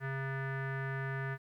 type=tone with low-pass filter; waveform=square; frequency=135 Hz; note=C#3; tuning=45 cents flat; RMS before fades=-37 dBFS; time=0-1.38 s; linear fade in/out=50 ms; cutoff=1700 Hz; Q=6.1; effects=12-bit